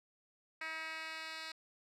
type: tone with band-pass filter sweep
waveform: 10% pulse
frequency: 319.6 Hz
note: D#4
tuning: 47 cents sharp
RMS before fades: -44 dBFS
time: 0.61-1.52 s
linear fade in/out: 5 ms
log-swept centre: 2300 to 3500 Hz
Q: 2.3
effects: none